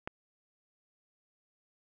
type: click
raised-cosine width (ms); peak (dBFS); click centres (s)
0.5; -21; 0.075
effects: none